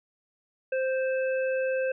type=harmonic tone; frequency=523 Hz; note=C5; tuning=1 cent flat; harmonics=1 / 3 / 5; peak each=-25 / -35 / -39 dBFS; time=0.72-1.92 s; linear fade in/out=5 ms; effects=none